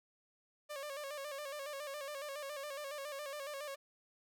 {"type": "tone with vibrato", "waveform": "sawtooth", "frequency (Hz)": 572, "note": "D5", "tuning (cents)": -46, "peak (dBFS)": -38, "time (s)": [0.69, 3.76], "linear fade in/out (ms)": 20, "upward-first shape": "square", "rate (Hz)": 7.2, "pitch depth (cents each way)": 70, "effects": []}